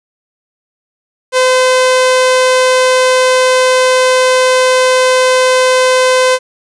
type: tone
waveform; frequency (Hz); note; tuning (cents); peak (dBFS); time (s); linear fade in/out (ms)
sawtooth; 512; C5; -38; -3; 1.32-6.39; 50
effects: resampled to 22050 Hz + 7-bit